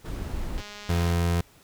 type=noise; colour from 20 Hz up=brown; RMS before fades=-31 dBFS; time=0.04-0.62 s; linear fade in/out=20 ms
type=click train; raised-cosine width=0.2 ms; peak=-24 dBFS; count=114; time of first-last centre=0.58-1.126 s; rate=207 Hz
type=tone; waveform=30% pulse; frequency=85.8 Hz; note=F2; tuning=30 cents flat; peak=-19 dBFS; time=0.89-1.41 s; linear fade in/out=5 ms
effects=pink hiss -56 dBFS RMS until 1.63 s